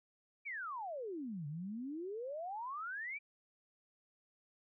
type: exponential two-way sweep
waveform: sine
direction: down then up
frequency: 2387 to 140.8 to 2387 Hz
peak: -40 dBFS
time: 0.45-3.19 s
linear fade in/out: 20 ms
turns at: 1.47 s
effects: none